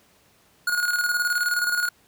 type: tone with tremolo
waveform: square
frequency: 1443 Hz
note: F#6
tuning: 44 cents flat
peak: -20 dBFS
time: 0.67-1.89 s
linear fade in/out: 5 ms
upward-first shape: square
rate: 19 Hz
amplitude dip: 50%
effects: pink hiss -59 dBFS RMS until 2.07 s + high-pass 80 Hz 12 dB/octave